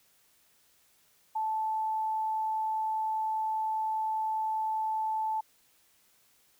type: tone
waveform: sine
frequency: 875 Hz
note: A5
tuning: 10 cents flat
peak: -28 dBFS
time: 1.35-5.41 s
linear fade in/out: 10 ms
effects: white hiss -66 dBFS RMS until 6.59 s